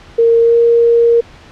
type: tone with pitch glide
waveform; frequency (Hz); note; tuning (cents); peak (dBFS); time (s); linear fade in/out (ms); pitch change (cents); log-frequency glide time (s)
sine; 461.9 to 467.5; A#4 to A#4; -16 to +5; -6; 0.18-1.21; 10; +21; 0.41-0.56
effects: pink hiss -39 dBFS RMS until 1.51 s + low-pass 4000 Hz 12 dB/octave